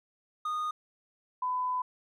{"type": "tone pair in turn", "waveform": ["triangle", "sine"], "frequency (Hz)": [1232, 1003.6], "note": ["D#6", "B5"], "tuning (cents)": [-17, 28], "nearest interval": "major third", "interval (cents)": 355, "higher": "first", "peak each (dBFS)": -28, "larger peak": "neither", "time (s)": [[0.45, 0.71], [1.42, 1.82]], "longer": "second", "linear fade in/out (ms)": 5, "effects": []}